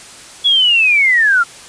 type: linear sweep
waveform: sine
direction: down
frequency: 3403 to 1340 Hz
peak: -8 dBFS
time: 0.44-1.44 s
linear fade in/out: 20 ms
effects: white hiss -36 dBFS RMS until 1.68 s + resampled to 22050 Hz